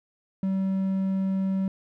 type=tone; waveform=triangle; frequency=191.7 Hz; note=G3; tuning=38 cents flat; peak=-21 dBFS; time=0.43-1.68 s; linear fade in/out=2 ms; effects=none